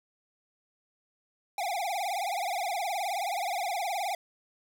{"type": "tone with vibrato", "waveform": "square", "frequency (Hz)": 749, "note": "F#5", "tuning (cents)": 21, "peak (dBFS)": -30, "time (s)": [1.58, 4.15], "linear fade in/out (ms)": 2, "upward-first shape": "triangle", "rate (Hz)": 19, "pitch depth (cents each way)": 210, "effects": []}